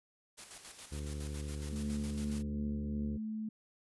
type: noise with tremolo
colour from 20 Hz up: white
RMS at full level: -48 dBFS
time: 0.37-2.43 s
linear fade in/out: 20 ms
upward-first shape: square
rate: 7.2 Hz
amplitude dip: 50%
type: harmonic tone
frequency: 73.42 Hz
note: D2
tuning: in tune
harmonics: 1 / 2 / 3 / 4 / 5 / 6 / 7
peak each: -39 / -45 / -49 / -51 / -53 / -55 / -56 dBFS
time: 0.91-3.18 s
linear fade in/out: 20 ms
type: tone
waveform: sine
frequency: 217.5 Hz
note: A3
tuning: 20 cents flat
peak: -36 dBFS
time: 1.72-3.49 s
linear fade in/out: 5 ms
effects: resampled to 24000 Hz